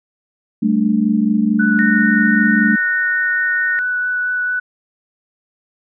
sine chord, G suspended second, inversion none, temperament just, 196 / 220.5 / 294 Hz, G3 / A3 / D4, 0 / +4 / +2 cents, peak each -18 / -14 / -20 dBFS, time 0.62-2.76 s, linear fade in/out 10 ms
sine tone with vibrato, 1483 Hz, F#6, 4 cents sharp, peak -16 dBFS, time 1.59-4.6 s, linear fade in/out 10 ms, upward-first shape sine, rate 4.5 Hz, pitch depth 8 cents each way
sine tone, 1842 Hz, A#6, 21 cents flat, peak -18 dBFS, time 1.79-3.79 s, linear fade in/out 0 ms
effects none

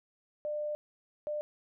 sine tone bursts at uneven times, 598 Hz, D5, 31 cents sharp, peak -32 dBFS, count 2, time 0.45-0.75 / 1.27-1.41 s, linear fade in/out 0 ms, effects none

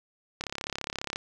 click train, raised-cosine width 0.2 ms, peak -15 dBFS, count 27, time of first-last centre 0.41-1.159 s, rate 34.7 Hz, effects none

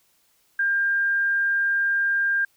sine tone, 1600 Hz, G6, 35 cents sharp, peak -19 dBFS, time 0.59-2.45 s, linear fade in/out 5 ms, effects white hiss -64 dBFS RMS until 2.56 s

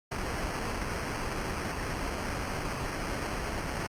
pink noise with sample-and-hold, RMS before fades -34 dBFS, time 0.11-3.87 s, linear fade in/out 10 ms, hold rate 3675 Hz, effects low-pass 11000 Hz 12 dB/octave + Opus 48 kbps

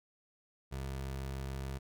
25% pulse tone, 67 Hz, C2, 42 cents sharp, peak -34 dBFS, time 0.71-1.79 s, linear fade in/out 20 ms, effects none

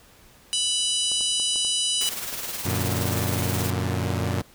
harmonic tone, 987.8 Hz, B5, in tune, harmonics 3 / 4 / 5 / 6 / 7 / 8 / 9 / 10, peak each -25 / -30 / -33 / -33 / -35 / -38 / -29 / -32 dBFS, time 0.53-2.09 s, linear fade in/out 0 ms
clicks, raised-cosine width 1 ms, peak -27 dBFS, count 8, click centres 1.117 / 1.209 / 1.399 / 1.559 / 1.649 / 2.132 / 2.328 / 2.491 s
white noise with tremolo, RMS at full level -30 dBFS, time 2.01-3.7 s, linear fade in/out 0 ms, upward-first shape sine, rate 19 Hz, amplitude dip 45%
sawtooth chord, Gb augmented, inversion none, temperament equal with one note detuned, 92.5 / 117.28 / 146.83 Hz, Gb2 / Bb2 / D3, 0 / +11 / 0 cents, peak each -22 / -24 / -28 dBFS, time 2.65-4.42 s, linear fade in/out 10 ms
effects pink hiss -53 dBFS RMS until 4.54 s

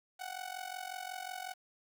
sawtooth tone with amplitude modulation, 743 Hz, F#5, 7 cents sharp, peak -33 dBFS, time 0.19-1.54 s, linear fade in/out 20 ms, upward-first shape sine, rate 45.5 Hz, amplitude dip 85%, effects 10-bit

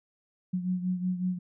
sine beating tone pair, 181.2 / 186.6 Hz, F#3 / F#3, -36 / +15 cents, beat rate 5.4 Hz, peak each -28 / -34 dBFS, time 0.53-1.39 s, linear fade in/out 10 ms, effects none

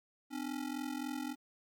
square ring-modulated tone, 277.2 Hz, C#4, in tune, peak -35 dBFS, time 0.3-1.36 s, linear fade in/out 50 ms, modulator 21.8 Hz, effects 12-bit

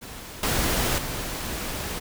pink noise with level steps, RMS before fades -39 / -24 / -31 dBFS, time 0.01-2 s, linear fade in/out 20 ms, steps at 0.43 / 0.98 s, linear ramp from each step 2 ms, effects none

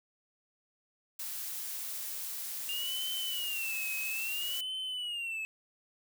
blue noise, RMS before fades -39 dBFS, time 1.19-4.61 s, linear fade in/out 5 ms
triangle tone with vibrato, 2794 Hz, F7, in tune, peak -33 dBFS, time 2.69-5.45 s, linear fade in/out 0 ms, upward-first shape sine, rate 0.6 Hz, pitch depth 160 cents each way
effects none

